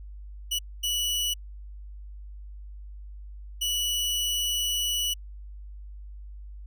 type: tone bursts at uneven times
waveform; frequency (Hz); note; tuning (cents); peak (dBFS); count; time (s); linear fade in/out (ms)
sawtooth; 2947; F#7; -8; -22; 3; 0.51-0.59 / 0.83-1.34 / 3.61-5.14; 10
effects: added 50 Hz sine -39 dBFS peak until 6.66 s